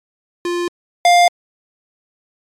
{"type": "tone pair in turn", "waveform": "square", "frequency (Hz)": [349.2, 702], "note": ["F4", "F5"], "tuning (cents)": [0, 9], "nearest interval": "octave", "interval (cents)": 1209, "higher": "second", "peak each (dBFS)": [-18, -8], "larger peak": "second", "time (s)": [[0.45, 0.68], [1.05, 1.28]], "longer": "neither", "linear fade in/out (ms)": 2, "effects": ["low-pass 8000 Hz 12 dB/octave", "MP3 96 kbps"]}